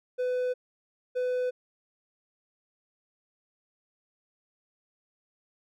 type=tone pair in turn; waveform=triangle; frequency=501 / 501 Hz; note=B4 / B4; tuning=+25 / +25 cents; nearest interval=unison; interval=0 cents; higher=neither; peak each=-24 dBFS; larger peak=neither; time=0.18-0.54 / 1.15-1.51 s; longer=neither; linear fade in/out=20 ms; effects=none

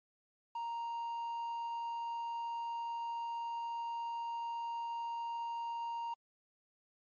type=tone with quantisation; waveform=triangle; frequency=932.3 Hz; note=A#5; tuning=in tune; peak=-35 dBFS; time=0.55-6.14 s; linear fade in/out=5 ms; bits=10; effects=low-pass 6000 Hz 12 dB/octave + MP3 32 kbps

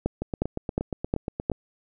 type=two click trains; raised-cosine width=2 ms; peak=-10 / -15 dBFS; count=5 / 12; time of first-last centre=0.06-1.499 / 0.22-1.517 s; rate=2.78 / 8.48 Hz; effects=none

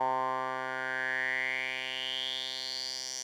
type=tone with band-pass filter sweep; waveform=10% pulse; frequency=130.1 Hz; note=C3; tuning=9 cents flat; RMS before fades=-34 dBFS; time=0-3.23 s; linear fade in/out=10 ms; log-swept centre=900 to 5800 Hz; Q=6.2; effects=none

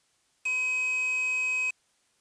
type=tone with quantisation; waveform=triangle; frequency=2534 Hz; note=D#7; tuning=31 cents sharp; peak=-24 dBFS; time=0.45-1.71 s; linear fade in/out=10 ms; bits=6; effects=white hiss -69 dBFS RMS until 2.2 s + resampled to 22050 Hz

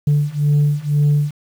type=beating tone pair; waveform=sine; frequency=145.5 / 147.5 Hz; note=D3 / D3; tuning=-16 / +8 cents; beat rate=2 Hz; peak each=-15 / -14 dBFS; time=0.07-1.31 s; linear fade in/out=5 ms; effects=tanh soft clip ceiling -9 dBFS + 7-bit

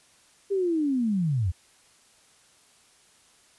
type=linear sweep; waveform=sine; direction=down; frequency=404.4 to 78.4 Hz; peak=-22 dBFS; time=0.5-1.52 s; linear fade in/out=20 ms; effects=white hiss -59 dBFS RMS until 3.58 s + resampled to 24000 Hz

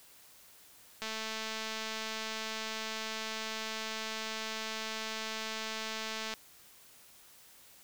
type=click train; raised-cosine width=0.2 ms; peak=-21 dBFS; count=1171; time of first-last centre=1.02-6.338 s; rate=220 Hz; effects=white hiss -58 dBFS RMS until 7.83 s

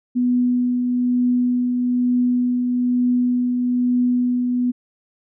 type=tone with tremolo; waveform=sine; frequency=246.9 Hz; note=B3; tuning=in tune; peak=-14 dBFS; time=0.15-4.72 s; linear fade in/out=20 ms; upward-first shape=triangle; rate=1.1 Hz; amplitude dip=35%; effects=none

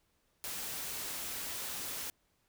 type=noise; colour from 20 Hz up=white; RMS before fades=-40 dBFS; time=0.44-2.1 s; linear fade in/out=0 ms; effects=pink hiss -75 dBFS RMS until 2.48 s

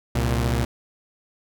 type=tone pair together; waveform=sawtooth; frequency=65.9 / 117.42 Hz; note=C2 / A#2; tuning=+13 / +13 cents; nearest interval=minor seventh; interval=1000 cents; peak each=-19 dBFS; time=0.15-0.65 s; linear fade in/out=5 ms; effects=none

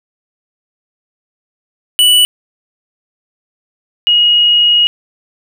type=tone pair in turn; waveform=square / sine; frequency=2960 / 2887 Hz; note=F#7 / F#7; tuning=0 / -43 cents; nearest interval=unison; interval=43 cents; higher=first; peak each=-6 dBFS; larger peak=neither; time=1.99-2.25 / 4.07-4.87 s; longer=second; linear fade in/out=0 ms; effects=none

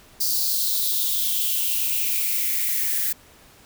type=noise with high-pass filter sweep; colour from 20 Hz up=violet; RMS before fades=-23 dBFS; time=0.2-3.13 s; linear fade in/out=10 ms; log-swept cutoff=4800 to 1700 Hz; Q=5.1; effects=pink hiss -51 dBFS RMS until 3.65 s

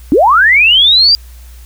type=linear sweep; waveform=sine; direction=up; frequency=246.9 to 4812 Hz; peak=-4 dBFS; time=0.12-1.15 s; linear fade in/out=0 ms; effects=added 60 Hz sine -31 dBFS peak until 1.65 s + white hiss -44 dBFS RMS until 1.65 s

